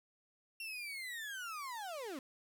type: linear sweep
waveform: 35% pulse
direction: down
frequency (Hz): 2745 to 246.9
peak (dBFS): -40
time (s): 0.6-2.19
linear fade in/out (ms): 2
effects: 13-bit